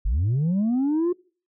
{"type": "linear sweep", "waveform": "sine", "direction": "up", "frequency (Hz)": [40.09, 362.4], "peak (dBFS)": -17, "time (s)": [0.05, 1.13], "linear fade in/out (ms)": 10, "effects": ["noise-tail reverb RT60 0.4 s tail -23 dB re dry", "tanh soft clip ceiling -18 dBFS"]}